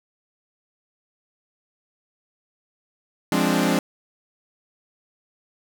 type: chord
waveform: sawtooth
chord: D half-diminished seventh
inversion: first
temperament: equal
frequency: 174.61 / 207.7 / 261.6 / 293.7 Hz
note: F3 / Ab3 / C4 / D4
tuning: 0 / 0 / 0 / 0 cents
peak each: -20 dBFS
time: 3.32-3.79 s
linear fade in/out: 2 ms
effects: none